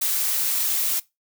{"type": "noise", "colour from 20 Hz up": "blue", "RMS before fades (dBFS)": -23, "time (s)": [0.01, 1], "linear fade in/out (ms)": 10, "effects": ["noise-tail reverb RT60 0.2 s tail -20 dB re dry"]}